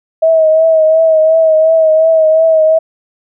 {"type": "tone with vibrato", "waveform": "sine", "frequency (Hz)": 639, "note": "D#5", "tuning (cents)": 46, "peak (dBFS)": -5, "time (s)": [0.22, 2.79], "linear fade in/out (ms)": 10, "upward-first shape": "triangle", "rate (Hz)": 2.8, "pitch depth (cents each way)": 41, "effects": []}